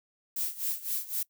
violet noise with tremolo, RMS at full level -30 dBFS, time 0.36-1.23 s, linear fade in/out 5 ms, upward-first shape sine, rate 3.9 Hz, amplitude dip 85%, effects noise-tail reverb RT60 0.1 s tail -22 dB re dry

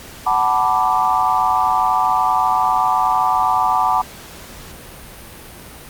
sine chord, B minor seventh, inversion second, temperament equal with one note detuned, 747.3 / 880 / 987.8 / 1174.7 Hz, F#5 / A5 / B5 / D6, +17 / 0 / 0 / 0 cents, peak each -19 dBFS, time 0.26-4.02 s, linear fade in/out 10 ms, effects pink hiss -37 dBFS RMS until 5.89 s + Opus 48 kbps

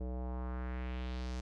square tone with low-pass filter sweep, 62.5 Hz, B1, 21 cents sharp, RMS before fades -39 dBFS, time 0-1.41 s, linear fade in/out 10 ms, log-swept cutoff 500 to 6600 Hz, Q 1.8, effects none

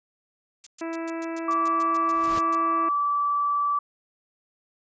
violet noise bursts, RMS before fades -33 dBFS, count 14, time 0.64-2.55 s, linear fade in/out 0 ms, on 25 ms, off 120 ms
harmonic tone, 329.6 Hz, E4, in tune, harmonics 1 / 2 / 3 / 4 / 5 / 6 / 7 / 8, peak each -30 / -36 / -40 / -42 / -44 / -46 / -47 / -48 dBFS, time 0.81-2.89 s, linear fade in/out 5 ms
sine tone, 1158 Hz, D6, 25 cents flat, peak -21 dBFS, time 1.48-3.79 s, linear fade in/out 5 ms
pink noise with exponential growth, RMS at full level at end -31 dBFS, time 1.98-2.39 s, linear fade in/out 5 ms, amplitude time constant 87 ms
effects resampled to 16000 Hz

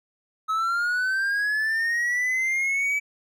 triangle linear sweep, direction up, 1279 to 2300 Hz, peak -20 dBFS, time 0.48-3 s, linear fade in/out 20 ms, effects none

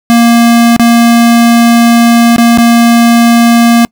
square tone with dropouts, 234.1 Hz, A#3, 8 cents sharp, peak -3 dBFS, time 0.1-3.85 s, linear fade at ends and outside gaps 0 ms, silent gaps 0.764-0.796 / 2.362-2.382 / 2.575-2.584 s, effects noise-tail reverb RT60 0.1 s tail -26 dB re dry

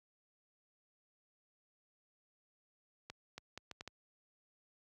accelerating click train, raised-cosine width 0.2 ms, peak -28 dBFS, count 6, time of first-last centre 3.1-3.876 s, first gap 280 ms, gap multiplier 0.7, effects high-pass 60 Hz 12 dB/octave

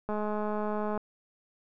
click train, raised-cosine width 1 ms, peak -20 dBFS, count 188, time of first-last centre 0.09-0.976 s, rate 211 Hz, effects none

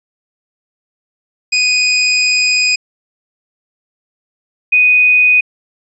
25% pulse / sine tone pair in turn, 2489 / 2489 Hz, D#7 / D#7, 0 / 0 cents, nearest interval unison, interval 0 cents, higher neither, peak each -6 dBFS, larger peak neither, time 1.52-2.76 / 4.72-5.41 s, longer first, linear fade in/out 10 ms, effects resampled to 24000 Hz

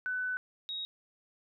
sine tone pair in turn, 1500 / 3780 Hz, F#6 / A#7, +23 / +23 cents, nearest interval octave + major third, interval 1600 cents, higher second, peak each -31 / -35 dBFS, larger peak first, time 0.06-0.37 / 0.69-0.85 s, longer first, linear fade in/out 0 ms, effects none

